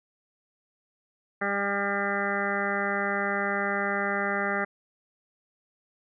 harmonic tone, 200 Hz, G3, 35 cents sharp, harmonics 1 / 2 / 3 / 4 / 6 / 7 / 8 / 9 / 10, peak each -34 / -34 / -34 / -34 / -34 / -34 / -34 / -34 / -34 dBFS, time 1.41-4.65 s, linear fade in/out 10 ms, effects none

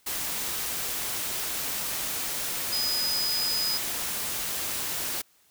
sine tone in noise, 4993 Hz, D#8, 5 cents sharp, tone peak -26 dBFS, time 2.72-3.78 s, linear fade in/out 10 ms, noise white, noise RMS -31 dBFS, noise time 0.06-5.22 s, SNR +2 dB, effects white hiss -63 dBFS RMS until 5.5 s

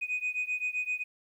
sine beating tone pair, 2489 / 2496.7 Hz, D#7 / D#7, 0 / +5 cents, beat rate 7.7 Hz, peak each -31 / -32 dBFS, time 0.01-1.04 s, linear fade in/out 20 ms, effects tanh soft clip ceiling -25 dBFS + 11-bit

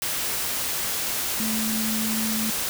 sine tone in noise, 220 Hz, A3, in tune, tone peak -26 dBFS, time 1.4-2.5 s, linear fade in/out 0 ms, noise white, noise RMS -27 dBFS, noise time 0.02-2.69 s, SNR -2 dB, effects none

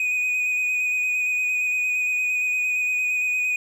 triangle tone with vibrato, 2489 Hz, D#7, in tune, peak -19 dBFS, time 0-3.56 s, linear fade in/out 2 ms, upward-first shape square, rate 8.7 Hz, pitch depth 14 cents each way, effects none

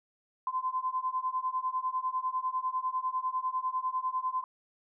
sine beating tone pair, 1022 / 1032 Hz, C6 / C6, -41 / -24 cents, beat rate 10 Hz, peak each -33 / -32 dBFS, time 0.47-4.44 s, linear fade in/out 2 ms, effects none

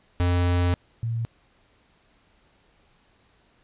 square / sine tone pair in turn, 88.4 / 115.02 Hz, F2 / A#2, +22 / -23 cents, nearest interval perfect fourth, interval 455 cents, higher second, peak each -20 / -24 dBFS, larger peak first, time 0.2-0.74 / 1.03-1.25 s, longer first, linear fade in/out 0 ms, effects pink hiss -62 dBFS RMS until 3.63 s + resampled to 8000 Hz

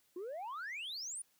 sine exponential sweep, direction up, 339.4 to 9956 Hz, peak -38 dBFS, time 0.16-1.22 s, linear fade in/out 5 ms, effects tanh soft clip ceiling -39 dBFS + white hiss -73 dBFS RMS until 1.39 s

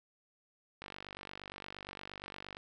click train, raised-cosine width 0.3 ms, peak -28 dBFS, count 86, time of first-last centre 0.82-2.569 s, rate 48.6 Hz, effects none

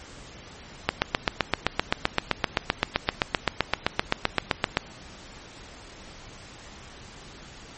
click train, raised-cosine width 0.3 ms, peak -3 dBFS, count 31, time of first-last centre 0.89-4.771 s, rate 7.73 Hz, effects pink hiss -45 dBFS RMS until 7.77 s + MP3 32 kbps

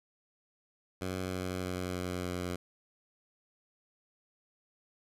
10% pulse tone with pitch steps, 92.8 / 92 / 91.21 / 90.42 / 89.64 Hz, F#2 / F#2 / F#2 / F#2 / F2, +6 / -9 / -24 / -39 / +46 cents, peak -26 dBFS, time 1.01-2.56 s, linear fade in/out 5 ms, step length 310 ms, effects resampled to 32000 Hz

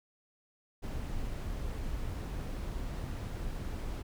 brown noise, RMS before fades -37 dBFS, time 0.82-4.03 s, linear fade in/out 20 ms, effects none

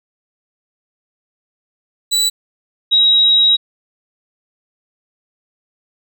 30% pulse / sine tone pair in turn, 3951 / 3827 Hz, B7 / A#7, 0 / +45 cents, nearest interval minor second, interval 55 cents, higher first, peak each -10 / -8 dBFS, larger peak second, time 2.11-2.3 / 2.91-3.57 s, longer second, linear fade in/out 20 ms, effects none

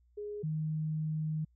sine tone pair in turn, 415.3 / 155.56 Hz, G#4 / D#3, 0 / 0 cents, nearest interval octave + perfect fourth, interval 1700 cents, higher first, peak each -37 / -31 dBFS, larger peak second, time 0.17-0.43 / 0.43-1.45 s, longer second, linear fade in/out 10 ms, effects added 60 Hz sine -64 dBFS peak until 1.55 s

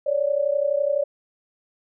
sine tone pair together, 555.4 / 587.3 Hz, C#5 / D5, +3 / 0 cents, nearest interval minor second, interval 97 cents, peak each -22 dBFS, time 0.06-1.04 s, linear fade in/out 10 ms, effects none

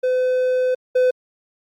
triangle tone pair in turn, 508 / 506.2 Hz, B4 / B4, +49 / +43 cents, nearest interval unison, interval 6 cents, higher first, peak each -14 / -11 dBFS, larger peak second, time 0.03-0.75 / 0.95-1.11 s, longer first, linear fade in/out 10 ms, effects Opus 48 kbps

